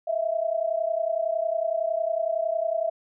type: tone pair together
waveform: sine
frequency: 641 / 671.9 Hz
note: E5 / E5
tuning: -49 / +33 cents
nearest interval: minor second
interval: 82 cents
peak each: -26 dBFS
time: 0.07-2.9 s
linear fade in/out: 10 ms
effects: none